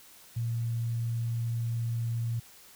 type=tone; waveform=sine; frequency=116.4 Hz; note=A#2; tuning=2 cents flat; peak=-28 dBFS; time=0.36-2.4 s; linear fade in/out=10 ms; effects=white hiss -54 dBFS RMS until 2.75 s